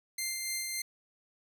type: tone with tremolo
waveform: 10% pulse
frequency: 2093 Hz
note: C7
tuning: in tune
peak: -23 dBFS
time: 0.18-0.82 s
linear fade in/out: 5 ms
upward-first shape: sine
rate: 3.5 Hz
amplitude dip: 30%
effects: none